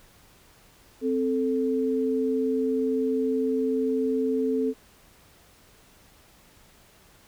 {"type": "tone pair together", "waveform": "sine", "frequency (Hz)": [261.1, 440], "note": ["C4", "A4"], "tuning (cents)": [-3, 0], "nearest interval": "major sixth", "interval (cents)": 903, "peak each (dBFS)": -25, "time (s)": [1.01, 4.74], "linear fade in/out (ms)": 50, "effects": ["pink hiss -56 dBFS RMS until 7.27 s"]}